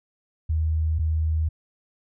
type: tone pair in turn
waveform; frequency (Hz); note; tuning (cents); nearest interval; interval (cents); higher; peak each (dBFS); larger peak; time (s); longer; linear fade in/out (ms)
sine; 79.1 / 79.1; D#2 / D#2; +29 / +29; unison; 0; neither; -20; neither; 0.49-0.99 / 0.99-1.49; neither; 10
effects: none